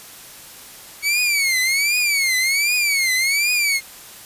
sawtooth tone with vibrato, 2234 Hz, C#7, 13 cents sharp, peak -13 dBFS, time 1.02-3.81 s, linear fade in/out 50 ms, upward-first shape triangle, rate 1.3 Hz, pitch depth 190 cents each way, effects white hiss -40 dBFS RMS until 4.25 s + resampled to 32000 Hz

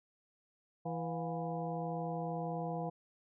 harmonic tone with a mistuned harmonic, 164.81 Hz, E3, in tune, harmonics 1 / 2 / 3 / 4 / 5 / 6, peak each -39 / -46 / -42 / -41 / -46 / -50 dBFS, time 0.85-2.9 s, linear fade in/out 10 ms, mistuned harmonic 4, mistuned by +110 cents, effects none

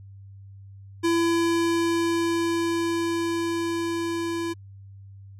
square tone with level ramp, 336.1 Hz, E4, 34 cents sharp, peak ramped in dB -20 to -27 dBFS, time 1.03-4.54 s, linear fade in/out 20 ms, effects added 98 Hz sine -42 dBFS peak until 5.39 s + low-pass 10000 Hz 12 dB/octave

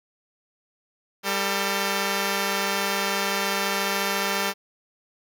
5% pulse tone pair together, 197.6 / 449.7 Hz, G3 / A4, +14 / +38 cents, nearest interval octave + major second, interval 1424 cents, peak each -14 / -15 dBFS, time 1.23-4.54 s, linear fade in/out 50 ms, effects none

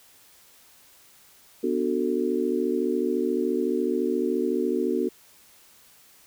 sine chord, B minor seventh, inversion none, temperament just, 246.9 / 296.3 / 370.4 / 444.5 Hz, B3 / D4 / F#4 / A4, 0 / +15 / +2 / +18 cents, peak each -28 / -29 / -26 / -29 dBFS, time 1.63-5.09 s, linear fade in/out 10 ms, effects white hiss -55 dBFS RMS until 6.26 s

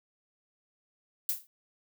violet noise with exponential decay, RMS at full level -26 dBFS, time 1.29-1.47 s, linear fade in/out 1 ms, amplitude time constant 38 ms, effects none

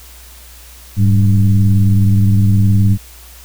sine tone with frequency modulation, 102.1 Hz, G#2, 29 cents flat, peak -7 dBFS, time 0.96-2.98 s, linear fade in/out 50 ms, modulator 92.5 Hz, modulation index 0.87, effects added 60 Hz sine -38 dBFS peak until 3.44 s + white hiss -40 dBFS RMS until 3.44 s

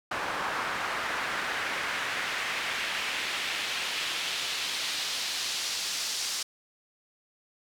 pink noise with band-pass filter sweep, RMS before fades -32 dBFS, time 0.11-6.43 s, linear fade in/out 5 ms, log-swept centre 1200 to 5400 Hz, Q 1.3, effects none

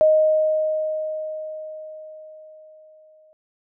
sine tone with exponential decay, 622.3 Hz, D#5, in tune, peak -11 dBFS, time 0.01-3.33 s, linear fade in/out 0 ms, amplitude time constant 720 ms, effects none

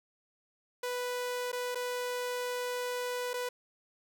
sawtooth tone with dropouts, 493.9 Hz, B4, in tune, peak -29 dBFS, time 0.83-3.49 s, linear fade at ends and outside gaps 5 ms, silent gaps 1.518-1.528 / 1.748-1.754 / 3.334-3.339 s, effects none

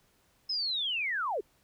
sine linear sweep, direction down, 5230 to 342.7 Hz, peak -29 dBFS, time 0.49-1.41 s, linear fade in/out 10 ms, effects pink hiss -68 dBFS RMS until 1.63 s

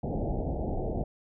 pink low-pass noise, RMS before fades -31 dBFS, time 0.03-1.04 s, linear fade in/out 5 ms, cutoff 810 Hz, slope 96 dB/octave, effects none

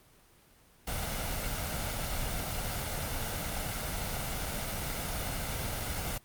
pink noise with comb filter, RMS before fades -34 dBFS, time 0.87-6.18 s, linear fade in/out 5 ms, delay 1.4 ms, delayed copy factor +0.55, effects pink hiss -61 dBFS RMS until 6.24 s + Opus 24 kbps

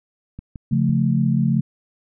click train, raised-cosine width 5 ms, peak -21 dBFS, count 4, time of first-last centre 0.39-0.893 s, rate 5.96 Hz
sine chord, Db augmented, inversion none, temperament equal, 138.59 / 174.61 / 220 Hz, Db3 / F3 / A3, 0 / 0 / 0 cents, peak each -19 / -21 / -20 dBFS, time 0.71-1.61 s, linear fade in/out 10 ms
effects none

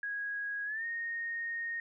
sine tone with pitch glide, 1652 to 1854.3 Hz, G#6 to A#6, -10 to -10 cents, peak -34 dBFS, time 0.03-1.8 s, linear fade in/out 2 ms, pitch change +200 cents, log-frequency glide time 0.65-0.85 s, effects none

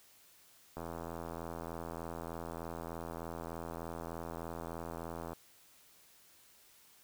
click train, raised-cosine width 1 ms, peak -28 dBFS, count 381, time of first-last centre 0.77-5.332 s, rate 83.3 Hz, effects white hiss -63 dBFS RMS until 7.03 s

